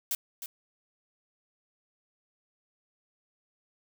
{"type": "noise with echo", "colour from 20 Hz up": "blue", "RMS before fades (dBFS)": -30, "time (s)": [0.11, 0.15], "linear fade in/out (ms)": 2, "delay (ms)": 310, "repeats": 1, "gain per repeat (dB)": -9, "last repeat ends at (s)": 0.46, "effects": []}